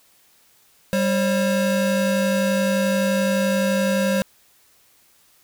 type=tone pair together; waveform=square; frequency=196.21 / 537 Hz; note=G3 / C5; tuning=+2 / +45 cents; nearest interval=octave + perfect fourth; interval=1743 cents; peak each=-21 / -22 dBFS; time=0.93-4.22 s; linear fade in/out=0 ms; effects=white hiss -57 dBFS RMS until 5.43 s